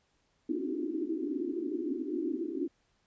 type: band-pass noise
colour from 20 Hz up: pink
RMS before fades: -34 dBFS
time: 0.49-2.68 s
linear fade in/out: 5 ms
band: 260 to 380 Hz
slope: 96 dB/octave
effects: pink hiss -73 dBFS RMS until 3.06 s + resampled to 16000 Hz